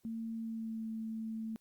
sine tone with pitch glide, 226.2 to 222.2 Hz, A3 to A3, +48 to +17 cents, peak -37 dBFS, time 0.05-1.56 s, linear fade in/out 0 ms, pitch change -31 cents, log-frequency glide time 0.33-0.87 s, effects white hiss -75 dBFS RMS until 1.6 s + Opus 48 kbps

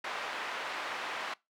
pink band-pass noise, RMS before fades -38 dBFS, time 0.04-1.34 s, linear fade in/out 5 ms, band 790 to 2600 Hz, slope 12 dB/octave, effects noise-tail reverb RT60 0.2 s tail -22 dB re dry

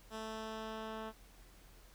10% pulse tone with low-pass filter sweep, 220 Hz, A3, in tune, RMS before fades -44 dBFS, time 0.1-1.13 s, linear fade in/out 50 ms, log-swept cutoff 9100 to 2500 Hz, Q 0.76, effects added 43 Hz sine -59 dBFS peak until 1.94 s + pink hiss -63 dBFS RMS until 1.94 s

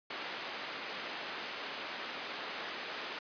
white band-pass noise, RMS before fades -42 dBFS, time 0.1-3.19 s, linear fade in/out 5 ms, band 280 to 3000 Hz, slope 12 dB/octave, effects resampled to 11025 Hz

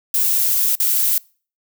violet noise with dropouts, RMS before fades -17 dBFS, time 0.14-1.18 s, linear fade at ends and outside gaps 2 ms, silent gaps 0.753-0.8 s, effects noise-tail reverb RT60 0.4 s tail -25 dB re dry

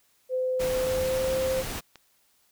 sine tone with pitch glide, 512 to 522.8 Hz, C5 to C5, -38 to -1 cents, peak -24 dBFS, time 0.29-1.64 s, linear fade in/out 50 ms, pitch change +37 cents, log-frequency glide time 0.7-1.31 s
pink noise, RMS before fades -34 dBFS, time 0.59-1.81 s, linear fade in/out 20 ms
clicks, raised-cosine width 0.2 ms, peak -28 dBFS, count 2, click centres 1.077 / 1.957 s
effects white hiss -66 dBFS RMS until 2.51 s

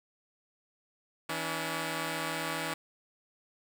5% pulse tone pair together, 162.62 / 285.6 Hz, E3 / D4, -23 / -48 cents, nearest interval minor seventh, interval 975 cents, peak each -24 / -24 dBFS, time 1.29-2.74 s, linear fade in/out 5 ms, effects none

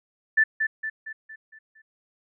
sine tone with echo, 1761 Hz, A6, 1 cent sharp, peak -15 dBFS, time 0.37-0.44 s, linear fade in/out 10 ms, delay 230 ms, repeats 6, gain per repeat -6 dB, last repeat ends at 1.82 s, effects none

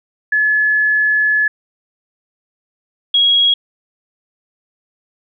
sine tone pair in turn, 1712 / 3307 Hz, A6 / G#7, -48 / -8 cents, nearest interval major seventh, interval 1140 cents, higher second, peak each -11 / -9 dBFS, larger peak second, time 0.32-1.48 / 3.14-3.54 s, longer first, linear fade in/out 5 ms, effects none

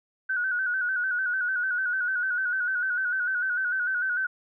sine tone with vibrato, 1495 Hz, F#6, 17 cents sharp, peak -24 dBFS, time 0.29-4.27 s, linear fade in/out 10 ms, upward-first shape square, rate 6.7 Hz, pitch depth 50 cents each way, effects none

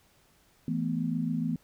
sine chord, E suspended fourth, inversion none, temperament equal, 164.81 / 220 / 246.9 Hz, E3 / A3 / B3, 0 / 0 / 0 cents, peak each -31 / -33 / -31 dBFS, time 0.68-1.56 s, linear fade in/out 2 ms, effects pink hiss -64 dBFS RMS until 1.63 s

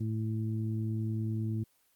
harmonic tone, 110 Hz, A2, in tune, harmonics 1 / 2 / 3, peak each -31 / -37 / -41 dBFS, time 0-1.64 s, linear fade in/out 10 ms, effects white hiss -70 dBFS RMS until 1.95 s + Opus 24 kbps

